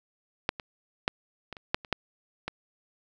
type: clicks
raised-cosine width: 0.3 ms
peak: -8 / -21 / -8 / -22 / -28 / -7 / -27 / -9 / -16 dBFS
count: 9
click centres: 0.491 / 0.598 / 1.079 / 1.527 / 1.568 / 1.745 / 1.848 / 1.927 / 2.48 s
effects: none